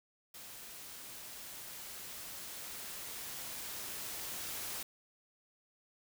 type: noise with level ramp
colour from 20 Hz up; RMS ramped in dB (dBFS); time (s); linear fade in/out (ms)
white; -50 to -41; 0.34-4.83; 5
effects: none